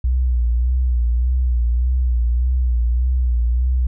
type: tone with vibrato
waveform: sine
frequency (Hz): 61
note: B1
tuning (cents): -21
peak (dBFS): -14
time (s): 0.04-3.87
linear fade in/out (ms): 5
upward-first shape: sine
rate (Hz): 1.7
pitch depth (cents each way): 68
effects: none